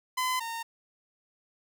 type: tone pair in turn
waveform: sawtooth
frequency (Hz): 1018 / 917.5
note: C6 / A#5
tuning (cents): -48 / -28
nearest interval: major second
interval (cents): 180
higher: first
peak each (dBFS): -23 / -30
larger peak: first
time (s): 0.17-0.4 / 0.4-0.63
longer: neither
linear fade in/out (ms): 10
effects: none